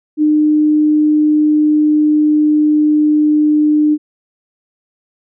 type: tone with pitch glide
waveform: sine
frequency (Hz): 303.4 to 301.5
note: D#4 to D4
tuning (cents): -44 to +46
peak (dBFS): -8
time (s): 0.17-3.98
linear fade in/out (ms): 50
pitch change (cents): -10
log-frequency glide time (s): 0.56-3.72
effects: none